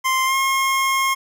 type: tone with pitch glide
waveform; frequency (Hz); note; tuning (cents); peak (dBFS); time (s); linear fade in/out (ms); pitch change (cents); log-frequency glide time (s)
25% pulse; 1046.5 to 1074.1; C6 to C6; 0 to +45; -13; 0.04-1.15; 20; +45; 0.25-0.35
effects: 9-bit